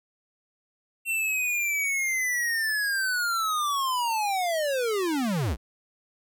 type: linear sweep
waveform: square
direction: down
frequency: 2719 to 47.41 Hz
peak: -25 dBFS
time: 1.05-5.57 s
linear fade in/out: 50 ms
effects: none